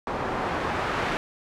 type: noise with low-pass filter sweep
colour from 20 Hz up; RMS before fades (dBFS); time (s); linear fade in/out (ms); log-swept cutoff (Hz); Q
white; -28; 0.07-1.17; 0; 920 to 1600; 0.93
effects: none